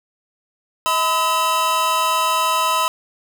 square tone cluster, 639 / 1010 / 1282 / 2687 Hz, D#5 / B5 / E6 / E7, +46 / +39 / -49 / +33 cents, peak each -28 / -19 / -22 / -28 dBFS, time 0.86-2.88 s, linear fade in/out 0 ms, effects none

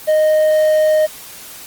triangle tone, 619 Hz, D#5, 9 cents flat, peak -8 dBFS, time 0.07-1.07 s, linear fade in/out 20 ms, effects white hiss -35 dBFS RMS until 1.66 s + Opus 24 kbps

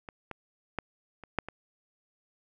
clicks, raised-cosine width 0.5 ms, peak -26 / -23 / -16 / -30 / -11 / -24 dBFS, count 6, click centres 0.088 / 0.313 / 0.787 / 1.237 / 1.387 / 1.486 s, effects none

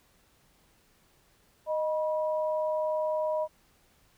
sine tone pair together, 620.2 / 971 Hz, D#5 / B5, -6 / -30 cents, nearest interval minor sixth, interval 776 cents, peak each -27 / -34 dBFS, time 1.66-3.48 s, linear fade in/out 50 ms, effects pink hiss -65 dBFS RMS until 4.17 s

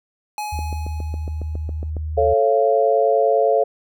square tone with exponential decay, 842 Hz, G#5, 24 cents sharp, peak -24 dBFS, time 0.38-1.9 s, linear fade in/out 1 ms, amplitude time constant 330 ms
sine tone, 77.6 Hz, D#2, 4 cents flat, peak -23 dBFS, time 0.52-2.34 s, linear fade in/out 10 ms
click train, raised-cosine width 2 ms, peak -19 dBFS, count 11, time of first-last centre 0.59-1.967 s, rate 7.26 Hz
sine chord, A augmented, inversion none, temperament just, 440 / 550 / 687.5 Hz, A4 / C#5 / E#5, 0 / -14 / -27 cents, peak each -18 dBFS, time 2.17-3.64 s, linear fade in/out 10 ms
effects none

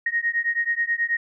sine beating tone pair, 1864.7 / 1874 Hz, A#6 / A#6, 0 / +9 cents, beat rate 9.3 Hz, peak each -24 dBFS, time 0.06-1.17 s, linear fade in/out 5 ms, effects none

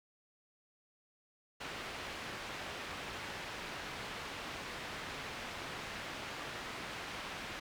white low-pass noise, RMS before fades -44 dBFS, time 1.6-7.6 s, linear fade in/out 10 ms, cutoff 2600 Hz, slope 12 dB/octave, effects none

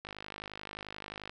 click train, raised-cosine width 0.3 ms, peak -25 dBFS, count 65, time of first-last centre 0.05-1.295 s, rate 51.4 Hz, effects none

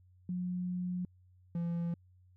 sine / triangle tone pair in turn, 180 / 170.29 Hz, F#3 / F3, -47 / -43 cents, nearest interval minor second, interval 96 cents, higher first, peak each -33 / -30 dBFS, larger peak second, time 0.29-1.05 / 1.55-1.94 s, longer first, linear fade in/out 2 ms, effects added 91 Hz sine -60 dBFS peak until 2.36 s

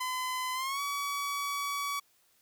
sawtooth tone with pitch glide, 1018 to 1136.1 Hz, C6 to C#6, -48 to +42 cents, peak -28 dBFS, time 0-2 s, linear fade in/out 10 ms, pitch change +190 cents, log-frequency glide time 0.54-0.81 s, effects white hiss -68 dBFS RMS until 2.41 s

